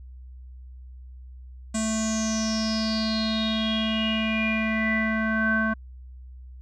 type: tone with low-pass filter sweep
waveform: square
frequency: 220 Hz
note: A3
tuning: in tune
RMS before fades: -25 dBFS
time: 1.74-5.74 s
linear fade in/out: 10 ms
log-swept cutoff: 7800 to 1400 Hz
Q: 9.8
effects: added 63 Hz sine -40 dBFS peak until 6.61 s